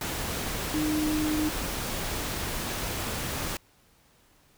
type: tone in noise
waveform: sine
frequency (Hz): 306.3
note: D#4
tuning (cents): -27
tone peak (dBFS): -25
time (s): 0.74-1.49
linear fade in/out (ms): 2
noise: pink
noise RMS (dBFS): -32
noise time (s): 0.01-3.57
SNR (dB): +4
effects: pink hiss -62 dBFS RMS until 4.57 s